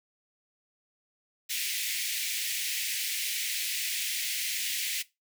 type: high-pass noise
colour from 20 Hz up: pink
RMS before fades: -32 dBFS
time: 1.49-5.03 s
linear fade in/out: 20 ms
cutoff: 2000 Hz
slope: 48 dB/octave
effects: noise-tail reverb RT60 0.2 s tail -18 dB re dry